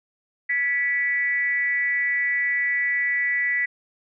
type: tone with frequency modulation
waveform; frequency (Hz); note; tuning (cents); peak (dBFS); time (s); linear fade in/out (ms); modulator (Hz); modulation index
sine; 1964; B6; -10; -20; 0.49-3.66; 10; 282; 0.49
effects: none